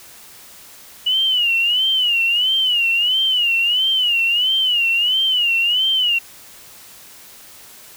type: tone with vibrato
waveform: sine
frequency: 2919 Hz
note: F#7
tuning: 24 cents flat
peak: -14 dBFS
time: 1.06-6.19 s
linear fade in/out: 10 ms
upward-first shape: sine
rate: 1.5 Hz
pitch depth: 130 cents each way
effects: white hiss -42 dBFS RMS until 7.96 s